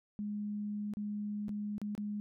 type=tone with dropouts; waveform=sine; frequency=207.7 Hz; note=G#3; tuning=in tune; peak=-35 dBFS; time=0.19-2.2 s; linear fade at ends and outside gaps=0 ms; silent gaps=0.937-0.97 / 1.483-1.492 / 1.781-1.816 / 1.951-1.978 s; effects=none